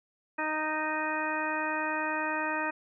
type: harmonic tone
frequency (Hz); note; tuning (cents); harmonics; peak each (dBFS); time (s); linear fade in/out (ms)
310; D#4; -6; 1 / 2 / 3 / 4 / 5 / 6 / 8; -37 / -37 / -34 / -38 / -36 / -36 / -38; 0.38-2.71; 10
effects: none